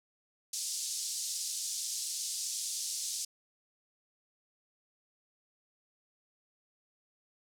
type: band-pass noise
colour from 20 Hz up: pink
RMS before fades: -37 dBFS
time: 0.53-3.25 s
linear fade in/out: 5 ms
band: 4800 to 9600 Hz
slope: 24 dB/octave
effects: none